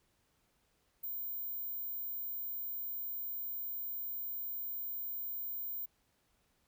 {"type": "tone", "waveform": "sine", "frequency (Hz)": 15170, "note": "A#9", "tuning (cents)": 29, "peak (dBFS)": -37, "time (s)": [1.03, 5.86], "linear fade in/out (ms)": 10, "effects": ["pink hiss -75 dBFS RMS until 6.67 s"]}